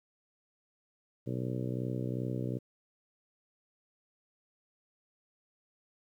harmonic tone, 62.6 Hz, B1, 24 cents sharp, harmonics 2 / 3 / 4 / 5 / 6 / 7 / 8 / 9, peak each -35 / -40 / -41 / -41 / -44 / -44 / -47 / -48 dBFS, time 1.26-2.59 s, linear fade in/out 20 ms, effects 11-bit

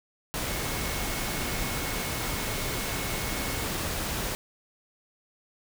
sine tone in noise, 2187 Hz, C#7, 24 cents flat, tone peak -41 dBFS, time 0.49-3.64 s, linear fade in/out 0 ms, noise pink, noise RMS -31 dBFS, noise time 0.34-4.35 s, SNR -13 dB, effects none

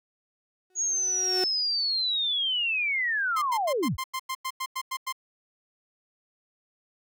35% pulse tone with exponential growth, 370 Hz, F#4, in tune, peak -23 dBFS, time 0.7-1.44 s, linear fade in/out 2 ms, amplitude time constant 160 ms
sine linear sweep, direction down, 6710 to 42.44 Hz, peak -24 dBFS, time 0.75-3.97 s, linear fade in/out 50 ms
sawtooth tone bursts, 1048 Hz, C6, 2 cents sharp, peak -25 dBFS, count 12, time 3.36-5.126 s, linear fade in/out 10 ms, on 61 ms, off 94 ms
effects none

